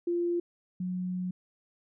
sine tone pair in turn, 346.4 / 182.13 Hz, F4 / F#3, -14 / -27 cents, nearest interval major seventh, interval 1113 cents, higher first, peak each -26 / -30 dBFS, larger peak first, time 0.07-0.4 / 0.8-1.31 s, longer second, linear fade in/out 5 ms, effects none

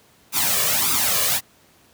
white noise with flanger, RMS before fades -20 dBFS, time 0.32-1.41 s, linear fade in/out 50 ms, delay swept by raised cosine 0.81 to 1.76 ms, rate 1.7 Hz, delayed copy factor +0.75, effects pink hiss -55 dBFS RMS until 1.93 s + high-pass 80 Hz 12 dB/octave

